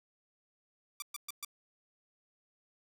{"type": "tone bursts", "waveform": "5% pulse", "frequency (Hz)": 1172, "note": "D6", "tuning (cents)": -4, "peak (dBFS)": -26, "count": 4, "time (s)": [1, 1.448], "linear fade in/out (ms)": 2, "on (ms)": 22, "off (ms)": 120, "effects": []}